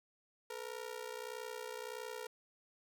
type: ring-modulated tone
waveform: sawtooth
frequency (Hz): 466.2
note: A#4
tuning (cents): 0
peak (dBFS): -36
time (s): 0.5-2.27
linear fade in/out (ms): 2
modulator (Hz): 30.8
effects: none